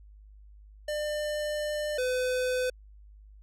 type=tone pair in turn; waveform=square; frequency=599 / 505.1 Hz; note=D5 / B4; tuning=+34 / +39 cents; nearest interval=minor third; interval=295 cents; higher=first; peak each=-30 / -27 dBFS; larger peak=second; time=0.88-1.98 / 1.98-2.7 s; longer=first; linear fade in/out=5 ms; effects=added 51 Hz sine -49 dBFS peak until 3.42 s + low-pass 11000 Hz 12 dB/octave